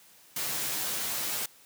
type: noise with comb filter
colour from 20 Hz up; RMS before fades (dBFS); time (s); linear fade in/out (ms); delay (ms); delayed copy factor
white; -32; 0.36-1.46; 5; 11; -0.85
effects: white hiss -57 dBFS RMS until 1.65 s + high-pass 100 Hz 12 dB/octave